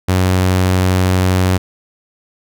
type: tone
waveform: sawtooth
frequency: 92.5 Hz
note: F#2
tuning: in tune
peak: -7 dBFS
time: 0.08-1.58 s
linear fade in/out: 10 ms
effects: none